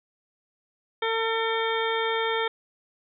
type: harmonic tone with a mistuned harmonic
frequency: 450.9 Hz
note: A4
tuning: 42 cents sharp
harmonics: 1 / 2 / 3 / 4 / 5 / 7 / 8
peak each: -27 / -30 / -32 / -33 / -34 / -35 / -36 dBFS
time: 1.02-2.48 s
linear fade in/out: 5 ms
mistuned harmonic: 7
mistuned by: +24 cents
effects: none